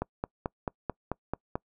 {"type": "click train", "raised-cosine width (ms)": 1, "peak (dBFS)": -16, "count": 8, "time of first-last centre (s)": [0.02, 1.555], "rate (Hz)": 4.56, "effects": ["noise-tail reverb RT60 0.1 s tail -26 dB re dry"]}